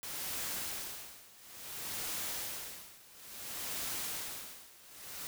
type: noise with tremolo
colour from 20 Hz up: white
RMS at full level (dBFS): -38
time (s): 0.03-5.27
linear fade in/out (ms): 0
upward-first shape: sine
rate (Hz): 0.58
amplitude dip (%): 90
effects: none